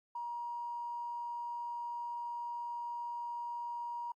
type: tone with tanh clipping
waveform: triangle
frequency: 951 Hz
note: A#5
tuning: 34 cents sharp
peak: -37 dBFS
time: 0.15-4.12 s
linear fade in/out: 5 ms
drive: 2 dB
effects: AAC 48 kbps